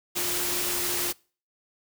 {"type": "tone in noise", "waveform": "sine", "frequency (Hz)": 353.2, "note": "F4", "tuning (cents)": 20, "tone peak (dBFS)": -36, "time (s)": [0.15, 1.13], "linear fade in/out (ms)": 20, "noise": "white", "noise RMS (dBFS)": -28, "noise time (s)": [0.15, 1.13], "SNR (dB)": -11, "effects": ["noise-tail reverb RT60 0.4 s tail -25 dB re dry"]}